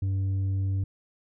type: tone with tanh clipping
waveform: sine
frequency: 96.6 Hz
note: G2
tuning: 25 cents flat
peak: -25 dBFS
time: 0.02-0.84 s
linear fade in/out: 5 ms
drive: 4 dB
effects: none